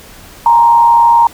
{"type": "tone with frequency modulation", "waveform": "sine", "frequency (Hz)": 934, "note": "A#5", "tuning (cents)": 3, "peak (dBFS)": -4, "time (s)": [0.46, 1.27], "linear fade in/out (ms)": 2, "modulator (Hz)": 99.8, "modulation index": 0.43, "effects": ["pink hiss -36 dBFS RMS until 1.33 s"]}